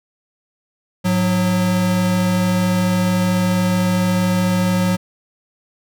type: tone pair together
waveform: square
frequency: 106.5 / 182.08 Hz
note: G#2 / F#3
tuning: +44 / -28 cents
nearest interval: major sixth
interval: 928 cents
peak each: -23 / -16 dBFS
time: 1.04-4.97 s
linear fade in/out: 20 ms
effects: none